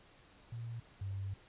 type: tone pair in turn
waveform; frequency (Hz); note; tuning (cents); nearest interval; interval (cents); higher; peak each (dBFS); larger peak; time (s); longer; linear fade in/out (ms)
sine; 116.54 / 97.66; A#2 / G2; 0 / -6; minor third; 306; first; -40 / -37; second; 0.52-0.8 / 1.01-1.34; second; 5
effects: pink hiss -62 dBFS RMS until 1.48 s + resampled to 8000 Hz